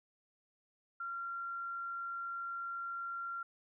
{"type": "tone", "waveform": "sine", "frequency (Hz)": 1377, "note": "F6", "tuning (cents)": -25, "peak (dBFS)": -38, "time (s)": [1, 3.43], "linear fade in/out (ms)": 5, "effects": []}